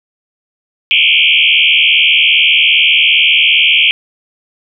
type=tone with frequency modulation; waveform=sine; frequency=2775 Hz; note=F7; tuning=12 cents flat; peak=-6 dBFS; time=0.91-3.91 s; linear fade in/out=0 ms; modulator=77.5 Hz; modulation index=6.4; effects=none